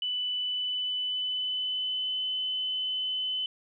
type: tone with pitch glide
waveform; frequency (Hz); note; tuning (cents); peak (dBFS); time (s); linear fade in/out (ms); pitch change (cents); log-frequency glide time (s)
sine; 2985 to 3027; F#7 to F#7; +15 to +39; -28; 0.02-3.46; 2; +24; 0.36-2.23
effects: none